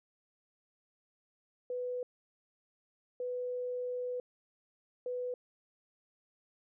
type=tone bursts at uneven times; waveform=sine; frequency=496.3 Hz; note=B4; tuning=8 cents sharp; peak=-34 dBFS; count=3; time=1.7-2.03 / 3.2-4.2 / 5.06-5.34 s; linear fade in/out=2 ms; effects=none